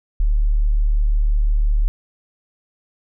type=tone; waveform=sine; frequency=37.11 Hz; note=D1; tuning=19 cents sharp; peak=-13 dBFS; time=0.2-1.88 s; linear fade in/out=0 ms; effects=none